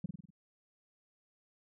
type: tone with echo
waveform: sine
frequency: 176.9 Hz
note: F3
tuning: 23 cents sharp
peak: -30 dBFS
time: 0.04-0.06 s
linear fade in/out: 5 ms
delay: 49 ms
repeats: 5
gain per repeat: -5 dB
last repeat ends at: 0.305 s
effects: tanh soft clip ceiling -30 dBFS